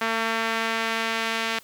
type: tone with band-pass filter sweep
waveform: sawtooth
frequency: 225.7 Hz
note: A3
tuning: 44 cents sharp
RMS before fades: -26 dBFS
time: 0.01-1.59 s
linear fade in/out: 5 ms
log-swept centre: 1700 to 2600 Hz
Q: 1
effects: white hiss -52 dBFS RMS until 1.63 s + high-pass 80 Hz 12 dB/octave